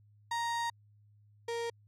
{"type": "tone pair in turn", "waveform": "35% pulse", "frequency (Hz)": [935, 466.4], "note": ["A#5", "A#4"], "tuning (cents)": [5, 1], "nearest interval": "octave", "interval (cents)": 1204, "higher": "first", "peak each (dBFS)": [-30, -32], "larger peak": "first", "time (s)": [[0.31, 0.7], [1.48, 1.7]], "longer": "first", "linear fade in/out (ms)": 5, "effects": ["added 104 Hz sine -60 dBFS peak until 1.87 s", "low-pass 8000 Hz 12 dB/octave"]}